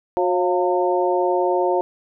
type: harmonic tone with a mistuned harmonic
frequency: 181 Hz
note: F#3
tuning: 38 cents flat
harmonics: 2 / 3 / 4 / 5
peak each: -20 / -22 / -23 / -24 dBFS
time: 0.17-1.81 s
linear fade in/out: 0 ms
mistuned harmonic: 4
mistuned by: -55 cents
effects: none